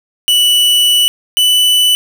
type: tone pair in turn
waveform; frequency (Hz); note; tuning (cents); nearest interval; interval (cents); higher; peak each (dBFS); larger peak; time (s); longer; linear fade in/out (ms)
45% pulse; 2960 / 2982; F#7 / F#7; 0 / +13; unison; 13; second; -7; neither; 0.28-1.08 / 1.37-1.95; first; 0
effects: none